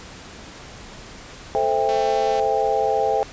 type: chord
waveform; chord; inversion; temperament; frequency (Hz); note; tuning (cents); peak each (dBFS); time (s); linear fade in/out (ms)
sine; A minor seventh; none; equal with one note detuned; 440 / 523.3 / 659.3 / 795.4; A4 / C5 / E5 / G5; 0 / 0 / 0 / +25; -23 / -24 / -25 / -21; 1.55-3.23; 0
type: click train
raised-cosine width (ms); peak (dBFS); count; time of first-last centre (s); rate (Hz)
0.2; -18; 114; 1.89-2.397; 223
effects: pink hiss -40 dBFS RMS until 3.32 s + resampled to 16000 Hz